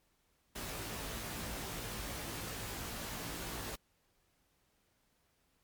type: noise with comb filter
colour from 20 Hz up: pink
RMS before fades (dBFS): -42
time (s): 0.55-3.76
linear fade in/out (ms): 10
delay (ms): 18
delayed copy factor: +0.9
effects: pink hiss -75 dBFS RMS until 5.63 s + MP3 96 kbps